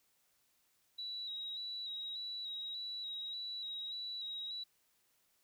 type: tone with vibrato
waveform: sine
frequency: 3879 Hz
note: B7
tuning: 32 cents flat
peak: -40 dBFS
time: 0.98-4.64 s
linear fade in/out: 10 ms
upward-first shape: square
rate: 1.7 Hz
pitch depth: 26 cents each way
effects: white hiss -75 dBFS RMS until 5.43 s